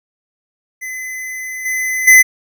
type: tone with level steps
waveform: square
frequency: 2028 Hz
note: B6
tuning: 45 cents sharp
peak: -24 / -17 / -4 dBFS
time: 0.81-2.23 s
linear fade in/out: 20 ms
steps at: 1.65 / 2.07 s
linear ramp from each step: 10 ms
effects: none